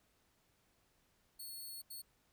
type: tone bursts at uneven times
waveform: 5% pulse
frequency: 4385 Hz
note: C#8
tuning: 20 cents flat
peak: -39 dBFS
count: 2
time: 1.39-1.82 / 1.9-2.02 s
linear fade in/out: 10 ms
effects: pink hiss -75 dBFS RMS until 2.32 s